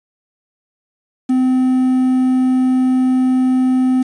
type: tone with quantisation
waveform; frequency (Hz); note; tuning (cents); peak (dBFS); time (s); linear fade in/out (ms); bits
triangle; 256.8; C4; -32; -9; 1.29-4.03; 10; 6
effects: resampled to 22050 Hz